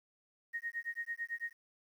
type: tone with tremolo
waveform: sine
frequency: 1864.7 Hz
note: A#6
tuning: in tune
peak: -34 dBFS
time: 0.53-1.53 s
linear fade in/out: 20 ms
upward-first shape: sine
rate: 9 Hz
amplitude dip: 100%
effects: 11-bit